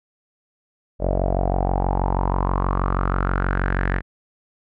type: tone with low-pass filter sweep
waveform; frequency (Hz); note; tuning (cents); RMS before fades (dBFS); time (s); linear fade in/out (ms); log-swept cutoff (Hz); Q
sawtooth; 46.25; F#1; 0; -21; 0.99-4.02; 50; 600 to 1800; 5.6
effects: none